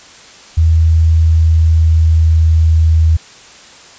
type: tone with pitch glide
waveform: sine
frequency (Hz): 80.9 to 80.29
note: E2 to E2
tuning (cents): -32 to -45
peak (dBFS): -6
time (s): 0.57-3.17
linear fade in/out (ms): 10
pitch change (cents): -13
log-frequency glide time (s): 0.91-2.94
effects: white hiss -38 dBFS RMS until 3.98 s + resampled to 16000 Hz